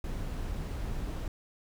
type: noise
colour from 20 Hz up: brown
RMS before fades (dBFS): -35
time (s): 0.04-1.28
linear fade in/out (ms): 2
effects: none